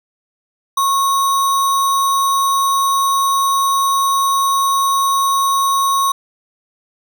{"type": "tone with sample-and-hold", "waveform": "sine", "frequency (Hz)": 1095, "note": "C#6", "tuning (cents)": -22, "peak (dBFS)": -12, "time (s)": [0.77, 6.12], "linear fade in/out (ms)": 5, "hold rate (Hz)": 4900, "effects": []}